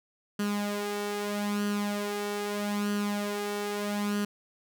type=tone with flanger; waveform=sawtooth; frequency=205.5 Hz; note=G#3; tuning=18 cents flat; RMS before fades=-31 dBFS; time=0.39-4.25 s; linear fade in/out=5 ms; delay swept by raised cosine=0.66 to 2.66 ms; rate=0.79 Hz; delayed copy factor=+0.6; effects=none